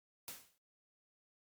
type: noise with exponential decay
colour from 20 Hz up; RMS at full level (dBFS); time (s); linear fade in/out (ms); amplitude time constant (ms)
white; -43; 0.28-0.58; 1; 65
effects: MP3 96 kbps